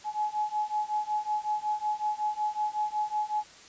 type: beating tone pair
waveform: sine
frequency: 844 / 849.4 Hz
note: G#5 / G#5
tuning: +28 / +39 cents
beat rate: 5.4 Hz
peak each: -31 / -30 dBFS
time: 0.04-3.44 s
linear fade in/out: 50 ms
effects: white hiss -51 dBFS RMS until 3.68 s + resampled to 16000 Hz